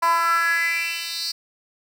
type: tone with high-pass filter sweep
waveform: 10% pulse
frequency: 335 Hz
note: E4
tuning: 28 cents sharp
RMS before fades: -22 dBFS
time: 0.02-1.32 s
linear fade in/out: 10 ms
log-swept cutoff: 910 to 4600 Hz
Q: 5.7
effects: none